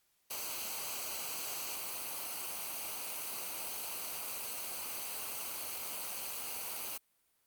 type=noise with comb filter; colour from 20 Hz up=white; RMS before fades=-40 dBFS; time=0.3-6.98 s; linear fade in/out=10 ms; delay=0.56 ms; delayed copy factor=-0.6; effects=white hiss -75 dBFS RMS until 7.46 s + Opus 48 kbps